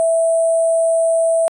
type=tone with sample-and-hold; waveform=sine; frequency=659.3 Hz; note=E5; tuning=in tune; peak=-12 dBFS; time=0-1.48 s; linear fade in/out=0 ms; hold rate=8820 Hz; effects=resampled to 32000 Hz